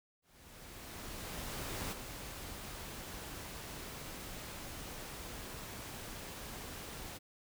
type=noise with ADSR envelope; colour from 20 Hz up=pink; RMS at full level=-40 dBFS; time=0.22-7.19 s; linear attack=1700 ms; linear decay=14 ms; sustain=-6 dB; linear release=26 ms; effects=none